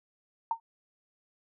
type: tone with exponential decay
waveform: sine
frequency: 913 Hz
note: A#5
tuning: 36 cents flat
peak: -22 dBFS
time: 0.51-0.6 s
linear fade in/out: 2 ms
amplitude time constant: 18 ms
effects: none